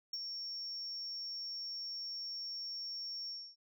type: tone with ADSR envelope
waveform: sine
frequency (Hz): 5490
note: F8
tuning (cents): -31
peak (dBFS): -33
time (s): 0.13-3.56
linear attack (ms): 5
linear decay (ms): 38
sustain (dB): -6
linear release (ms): 270
effects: tanh soft clip ceiling -35 dBFS